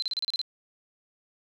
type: tone bursts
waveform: sine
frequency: 4081 Hz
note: C8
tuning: 44 cents flat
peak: -26 dBFS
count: 8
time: 0-0.415 s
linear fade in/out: 0 ms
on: 23 ms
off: 33 ms
effects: none